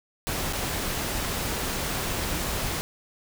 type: noise with dropouts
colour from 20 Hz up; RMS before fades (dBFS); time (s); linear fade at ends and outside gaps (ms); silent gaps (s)
pink; -29; 0.27-2.81; 0; 0.526-0.533
effects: none